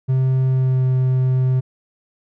triangle tone with pitch glide, 130.81 to 129.16 Hz, C3 to C3, 0 to -22 cents, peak -12 dBFS, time 0.08-1.61 s, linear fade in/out 20 ms, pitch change -22 cents, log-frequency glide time 0.47-0.86 s, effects none

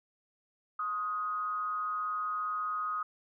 sine tone with frequency modulation, 1251 Hz, D#6, 9 cents sharp, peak -31 dBFS, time 0.79-3.03 s, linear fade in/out 5 ms, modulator 183 Hz, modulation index 0.39, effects none

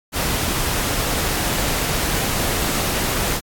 pink noise, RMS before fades -21 dBFS, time 0.12-3.41 s, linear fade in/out 50 ms, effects AAC 64 kbps

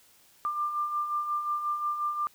sine beating tone pair, 1187 / 1192.6 Hz, D6 / D6, +18 / +26 cents, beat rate 5.6 Hz, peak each -37 / -28 dBFS, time 0.45-2.27 s, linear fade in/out 0 ms, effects white hiss -60 dBFS RMS until 2.34 s

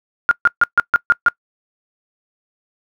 sine tone bursts, 1412 Hz, F6, 19 cents sharp, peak -7 dBFS, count 7, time 0.29-1.284 s, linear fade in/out 0 ms, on 22 ms, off 140 ms, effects noise-tail reverb RT60 0.1 s tail -24 dB re dry

